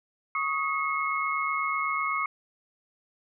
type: tone cluster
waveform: sine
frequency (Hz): 1110 / 1258 / 2177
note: C#6 / D#6 / C#7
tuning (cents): +2 / +19 / -32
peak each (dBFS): -30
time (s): 0.35-2.26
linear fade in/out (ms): 2
effects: none